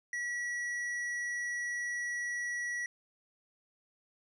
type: tone with hard clipping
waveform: sine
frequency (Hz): 1933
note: B6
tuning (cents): -38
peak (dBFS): -35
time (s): 0.13-2.86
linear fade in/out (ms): 2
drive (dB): 7
effects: none